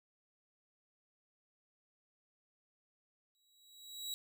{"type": "tone with exponential growth", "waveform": "sawtooth", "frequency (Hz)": 3882, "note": "B7", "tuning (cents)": -31, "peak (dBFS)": -34, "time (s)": [3.35, 4.14], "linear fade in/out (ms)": 0, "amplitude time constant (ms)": 170, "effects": []}